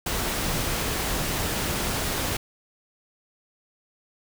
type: noise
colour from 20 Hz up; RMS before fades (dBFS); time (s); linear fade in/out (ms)
pink; -27; 0.06-2.37; 5
effects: none